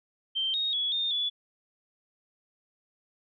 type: tone with pitch steps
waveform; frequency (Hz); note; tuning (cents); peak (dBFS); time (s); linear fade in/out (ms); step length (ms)
sine; 3134 / 3736 / 3375 / 3644 / 3432; G7 / A#7 / G#7 / A#7 / A7; -1 / +3 / +27 / -40 / -44; -26; 0.35-1.3; 20; 190
effects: none